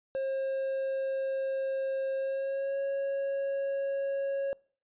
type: tone with pitch glide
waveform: triangle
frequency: 536 to 550.8 Hz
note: C5 to C#5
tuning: +42 to -11 cents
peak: -27 dBFS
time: 0.15-4.53 s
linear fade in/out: 0 ms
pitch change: +47 cents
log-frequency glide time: 2.16-2.8 s
effects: noise-tail reverb RT60 0.5 s tail -25 dB re dry + resampled to 8000 Hz